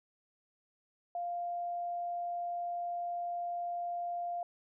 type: tone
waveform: sine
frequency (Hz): 698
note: F5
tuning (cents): -1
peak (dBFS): -34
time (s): 1.15-4.43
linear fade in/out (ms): 2
effects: none